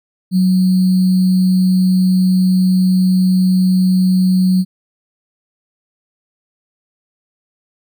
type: tone with sample-and-hold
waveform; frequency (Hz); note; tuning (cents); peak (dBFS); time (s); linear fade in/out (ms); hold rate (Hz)
sine; 185; F#3; 0; -9; 0.31-4.65; 50; 4410
effects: none